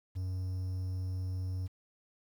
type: tone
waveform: triangle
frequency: 92.5 Hz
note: F#2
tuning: in tune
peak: -31 dBFS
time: 0.15-1.68 s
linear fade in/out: 20 ms
effects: 10-bit